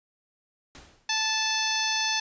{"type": "noise with exponential decay", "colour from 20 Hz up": "pink", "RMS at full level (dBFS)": -44, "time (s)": [0.75, 1.26], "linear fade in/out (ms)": 0, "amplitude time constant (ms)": 110}
{"type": "harmonic tone", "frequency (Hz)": 876, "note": "A5", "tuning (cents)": -8, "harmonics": [1, 2, 3, 4, 5, 6, 7], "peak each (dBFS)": [-32, -32, -32, -32, -32, -32, -32], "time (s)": [1.09, 2.2], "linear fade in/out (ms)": 5}
{"effects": ["resampled to 16000 Hz"]}